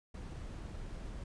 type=noise; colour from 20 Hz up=brown; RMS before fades=-44 dBFS; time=0.14-1.24 s; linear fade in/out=5 ms; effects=resampled to 22050 Hz